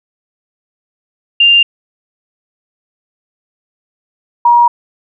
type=tone pair in turn; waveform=sine; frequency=2794 / 952.5 Hz; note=F7 / A#5; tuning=0 / +37 cents; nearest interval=octave + perfect fifth; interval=1863 cents; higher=first; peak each=-4 dBFS; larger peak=neither; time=1.4-1.63 / 4.45-4.68 s; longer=neither; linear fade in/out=5 ms; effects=none